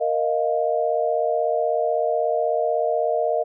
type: chord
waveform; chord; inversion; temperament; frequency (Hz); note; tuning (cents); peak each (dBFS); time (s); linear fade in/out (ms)
sine; Bb suspended fourth; none; equal; 466.2 / 622.3 / 698.5; Bb4 / Eb5 / F5; 0 / 0 / 0; -24 / -22 / -24; 0-3.44; 20
effects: none